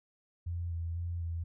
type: tone with vibrato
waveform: sine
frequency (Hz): 84.9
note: F2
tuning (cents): -48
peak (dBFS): -33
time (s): 0.46-1.44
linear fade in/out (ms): 10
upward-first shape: square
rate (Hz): 2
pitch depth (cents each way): 23
effects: none